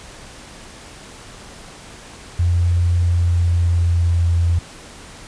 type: tone with pitch glide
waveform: sine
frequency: 87 to 85.26 Hz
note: F2 to F2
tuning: -6 to -41 cents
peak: -13 dBFS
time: 2.39-4.59 s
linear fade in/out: 5 ms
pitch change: -35 cents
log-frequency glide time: 2.98-4.39 s
effects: pink hiss -39 dBFS RMS until 5.27 s + resampled to 22050 Hz